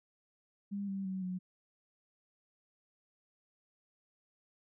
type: tone with pitch steps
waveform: sine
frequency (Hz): 200.8 / 194.75 / 188.87 / 183.18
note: G3 / G3 / F#3 / F#3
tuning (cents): +42 / -11 / +36 / -17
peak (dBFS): -35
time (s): 0.71-1.39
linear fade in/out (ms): 20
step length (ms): 170
effects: none